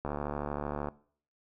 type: click train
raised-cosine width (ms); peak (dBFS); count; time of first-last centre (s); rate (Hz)
1; -20; 62; 0.05-0.886; 73
effects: noise-tail reverb RT60 0.5 s tail -20 dB re dry